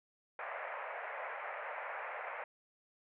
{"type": "band-pass noise", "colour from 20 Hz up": "pink", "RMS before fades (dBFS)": -43, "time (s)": [0.39, 2.44], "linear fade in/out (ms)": 2, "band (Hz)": [530, 2300], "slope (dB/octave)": 48, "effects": []}